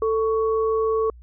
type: tone pair together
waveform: sine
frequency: 443.1 / 1116.5 Hz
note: A4 / C#6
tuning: +12 / +12 cents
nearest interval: octave + major third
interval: 1600 cents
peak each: -19 / -27 dBFS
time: 0.02-1.1 s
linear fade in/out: 2 ms
effects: added 60 Hz sine -42 dBFS peak until 1.22 s